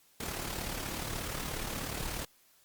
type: noise with amplitude modulation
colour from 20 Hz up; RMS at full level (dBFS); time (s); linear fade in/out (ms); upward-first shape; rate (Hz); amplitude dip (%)
pink; -35; 0.2-2.25; 5; sine; 36.7; 55
effects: white hiss -65 dBFS RMS until 2.64 s + Opus 48 kbps